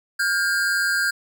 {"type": "tone pair together", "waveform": "square", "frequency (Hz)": [1422, 1600], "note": ["F6", "G6"], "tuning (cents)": [31, 35], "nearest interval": "major second", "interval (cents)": 204, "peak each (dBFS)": [-26, -21], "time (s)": [0.19, 1.11], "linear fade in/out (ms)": 10, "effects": []}